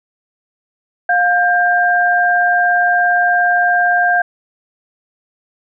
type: tone pair together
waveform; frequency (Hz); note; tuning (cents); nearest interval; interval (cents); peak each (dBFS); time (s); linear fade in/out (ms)
sine; 709 / 1591.7; F5 / G6; +26 / +26; octave + major second; 1400; -13; 1.09-4.22; 5
effects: none